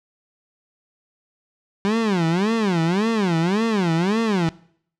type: tone with vibrato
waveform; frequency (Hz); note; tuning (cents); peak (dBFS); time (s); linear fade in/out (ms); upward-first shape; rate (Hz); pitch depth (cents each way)
30% pulse; 192.9; G3; -28; -15; 1.85-4.49; 0; sine; 1.8; 300
effects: noise-tail reverb RT60 0.6 s tail -21 dB re dry + low-pass 5000 Hz 12 dB/octave